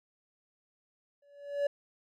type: tone with exponential growth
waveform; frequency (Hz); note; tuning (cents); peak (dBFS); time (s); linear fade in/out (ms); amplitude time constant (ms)
triangle; 571; D5; -49; -22; 1.22-1.67; 5; 96
effects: none